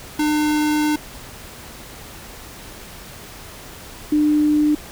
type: tone pair in turn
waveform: square / sine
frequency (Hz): 301.5 / 300.1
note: D4 / D4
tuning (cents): +46 / +38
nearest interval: unison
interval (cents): 8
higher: first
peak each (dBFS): -17 / -13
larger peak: second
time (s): 0.19-0.96 / 4.12-4.75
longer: first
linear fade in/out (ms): 5
effects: pink hiss -38 dBFS RMS until 4.91 s